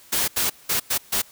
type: noise bursts at uneven times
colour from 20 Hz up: white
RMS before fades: -22 dBFS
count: 5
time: 0.12-0.28 / 0.36-0.5 / 0.69-0.8 / 0.9-0.98 / 1.12-1.22 s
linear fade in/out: 10 ms
effects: white hiss -50 dBFS RMS until 1.31 s